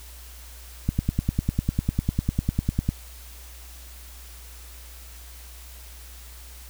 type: click train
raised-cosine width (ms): 5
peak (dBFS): -9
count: 21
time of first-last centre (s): 0.89-2.89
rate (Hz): 10
effects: added 60 Hz sine -42 dBFS peak until 6.69 s + white hiss -47 dBFS RMS until 6.69 s